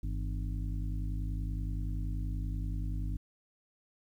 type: harmonic tone with a mistuned harmonic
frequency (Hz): 50.5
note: G#1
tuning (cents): -48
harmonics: 1 / 2 / 3 / 5 / 6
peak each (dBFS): -33 / -39 / -43 / -47 / -49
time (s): 0.03-3.17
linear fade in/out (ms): 5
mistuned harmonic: 3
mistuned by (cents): +110
effects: 11-bit